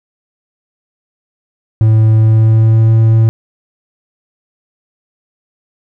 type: tone with pitch glide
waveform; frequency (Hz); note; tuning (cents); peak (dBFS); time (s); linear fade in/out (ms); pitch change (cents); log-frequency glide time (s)
triangle; 110 to 111.99; A2 to A2; 0 to +31; -3; 1.81-3.29; 0; +31; 2.17-2.92
effects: none